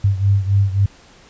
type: beating tone pair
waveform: sine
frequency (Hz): 98 / 101.7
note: G2 / G#2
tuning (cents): 0 / -36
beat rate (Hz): 3.7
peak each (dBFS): -14 / -18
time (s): 0.04-0.86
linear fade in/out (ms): 5
effects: pink hiss -47 dBFS RMS until 1.29 s + resampled to 16000 Hz